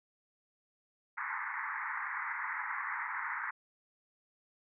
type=band-pass noise; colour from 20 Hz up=white; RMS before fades=-38 dBFS; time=1.17-3.51 s; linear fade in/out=10 ms; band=860 to 2100 Hz; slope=96 dB/octave; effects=none